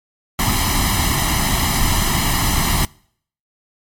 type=noise with comb filter; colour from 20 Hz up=pink; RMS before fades=-17 dBFS; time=0.39-2.85 s; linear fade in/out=2 ms; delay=0.99 ms; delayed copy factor=+0.8; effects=noise-tail reverb RT60 0.6 s tail -25 dB re dry + MP3 64 kbps